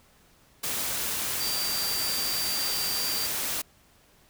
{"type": "tone in noise", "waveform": "sine", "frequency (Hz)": 4699, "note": "D8", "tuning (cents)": 0, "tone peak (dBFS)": -30, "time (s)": [1.4, 3.27], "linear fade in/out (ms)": 10, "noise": "white", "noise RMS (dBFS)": -30, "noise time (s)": [0.63, 3.62], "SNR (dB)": -3, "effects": ["pink hiss -60 dBFS RMS until 4.29 s"]}